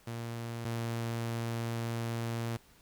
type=tone pair in turn; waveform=sawtooth; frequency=116.54 / 115.96 Hz; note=A#2 / A#2; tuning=0 / -9 cents; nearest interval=unison; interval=9 cents; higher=first; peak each=-33 / -29 dBFS; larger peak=second; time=0.07-0.65 / 0.65-2.57 s; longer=second; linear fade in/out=5 ms; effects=pink hiss -62 dBFS RMS until 2.81 s